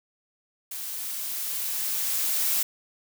blue noise with level ramp, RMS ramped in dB -35 to -24 dBFS, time 0.71-2.63 s, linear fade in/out 5 ms, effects none

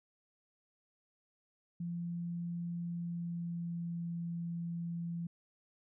sine tone with pitch glide, 171.8 to 169.83 Hz, F3 to F3, -28 to -48 cents, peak -36 dBFS, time 1.8-5.27 s, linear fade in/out 5 ms, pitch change -20 cents, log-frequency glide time 2.83-4.12 s, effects none

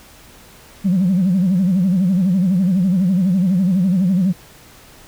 sine tone with vibrato, 185 Hz, F#3, in tune, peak -11 dBFS, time 0.84-4.33 s, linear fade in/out 20 ms, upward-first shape sine, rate 12 Hz, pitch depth 130 cents each way, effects tanh soft clip ceiling -9 dBFS + pink hiss -44 dBFS RMS until 5.07 s

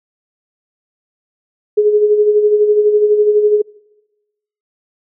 sine tone with tremolo, 419.7 Hz, G#4, 18 cents sharp, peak -6 dBFS, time 1.77-3.62 s, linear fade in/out 10 ms, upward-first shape sine, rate 12 Hz, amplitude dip 50%, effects noise-tail reverb RT60 1.0 s tail -24 dB re dry

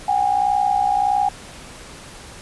sine tone pair together, 752.4 / 814 Hz, F#5 / G#5, +29 / -35 cents, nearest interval minor second, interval 136 cents, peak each -20 / -17 dBFS, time 0.08-1.29 s, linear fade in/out 5 ms, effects pink hiss -39 dBFS RMS until 2.41 s + resampled to 24000 Hz

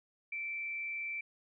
sine tone with frequency modulation, 2333 Hz, D7, 12 cents flat, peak -36 dBFS, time 0.32-1.21 s, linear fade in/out 5 ms, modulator 143 Hz, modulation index 0.26, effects none

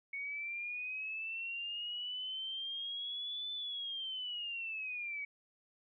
sine linear two-way sweep, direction up then down, 2217 to 3520 to 2246 Hz, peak -38 dBFS, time 0.13-5.25 s, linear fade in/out 5 ms, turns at 3.52 s, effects none

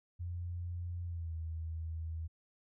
sine tone with pitch glide, 87.31 to 80.99 Hz, F2 to E2, 0 to -30 cents, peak -37 dBFS, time 0.19-2.28 s, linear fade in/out 20 ms, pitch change -130 cents, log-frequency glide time 1.04-1.34 s, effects none

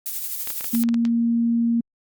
violet noise with tremolo, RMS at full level -26 dBFS, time 0.06-0.83 s, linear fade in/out 0 ms, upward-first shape triangle, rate 12 Hz, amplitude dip 50%
clicks, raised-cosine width 0.2 ms, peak -16 dBFS, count 9, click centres 0.474 / 0.504 / 0.609 / 0.644 / 0.75 / 0.837 / 0.889 / 0.943 / 1.052 s
sine tone, 233.1 Hz, A#3, in tune, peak -17 dBFS, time 0.73-1.81 s, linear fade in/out 10 ms
effects Opus 48 kbps

